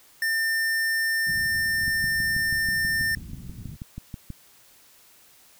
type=tone; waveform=square; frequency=1800 Hz; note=A6; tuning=39 cents sharp; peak=-23 dBFS; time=0.22-3.15 s; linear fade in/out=2 ms
type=low-pass noise; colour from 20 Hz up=white; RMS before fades=-40 dBFS; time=1.26-3.77 s; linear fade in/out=20 ms; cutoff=190 Hz; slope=24 dB/octave
type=click train; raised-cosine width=5 ms; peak=-22 dBFS; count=16; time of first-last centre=1.88-4.303 s; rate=6.19 Hz
effects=white hiss -55 dBFS RMS until 5.59 s